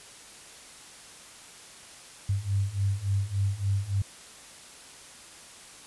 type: beating tone pair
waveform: sine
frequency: 97 / 100.5 Hz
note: G2 / G2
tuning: -18 / +44 cents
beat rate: 3.5 Hz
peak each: -29 / -27 dBFS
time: 2.29-4.02 s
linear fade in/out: 5 ms
effects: white hiss -48 dBFS RMS until 5.86 s + resampled to 24000 Hz